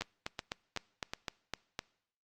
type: two click trains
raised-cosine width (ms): 0.2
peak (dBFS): -19 / -18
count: 4 / 8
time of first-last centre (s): 0.02-1.135 / 0.01-1.791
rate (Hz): 2.69 / 3.93
effects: noise-tail reverb RT60 0.7 s tail -23 dB re dry + Opus 48 kbps